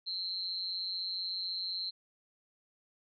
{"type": "tone with amplitude modulation", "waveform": "sine", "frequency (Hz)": 4125, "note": "C8", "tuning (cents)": -25, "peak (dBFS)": -30, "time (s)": [0.06, 1.91], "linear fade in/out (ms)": 20, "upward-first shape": "sine", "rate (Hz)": 184, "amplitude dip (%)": 95, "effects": []}